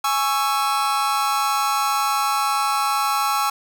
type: chord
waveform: 45% pulse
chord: C# minor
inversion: second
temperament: just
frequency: 831.5 / 1108.7 / 1330.5 Hz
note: G#5 / C#6 / E6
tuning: +2 / 0 / +16 cents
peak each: -23 dBFS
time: 0.04-3.5 s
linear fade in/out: 5 ms
effects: none